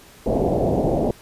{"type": "low-pass noise", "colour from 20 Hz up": "white", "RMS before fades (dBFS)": -20, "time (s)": [0.26, 1.11], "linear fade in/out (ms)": 2, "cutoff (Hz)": 720, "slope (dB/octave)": 48, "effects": ["pink hiss -47 dBFS RMS until 1.21 s", "resampled to 32000 Hz"]}